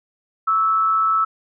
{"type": "tone pair together", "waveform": "sine", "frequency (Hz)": [1127.2, 1312], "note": ["C#6", "E6"], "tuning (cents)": [29, -9], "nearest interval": "minor third", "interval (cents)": 262, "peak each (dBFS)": [-27, -15], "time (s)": [0.47, 1.25], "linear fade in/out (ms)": 10, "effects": []}